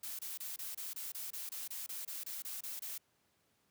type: noise bursts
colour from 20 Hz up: blue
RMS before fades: -43 dBFS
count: 16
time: 0.03-2.98 s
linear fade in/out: 5 ms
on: 160 ms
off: 26 ms
effects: pink hiss -75 dBFS RMS until 3.7 s + high-pass 100 Hz 12 dB/octave